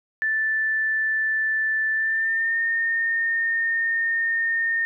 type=tone with pitch glide; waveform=sine; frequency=1760 to 1829.4 Hz; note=A6 to A#6; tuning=0 to -33 cents; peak=-20 dBFS; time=0.22-4.85 s; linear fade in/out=0 ms; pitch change=+67 cents; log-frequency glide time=1.92-2.59 s; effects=none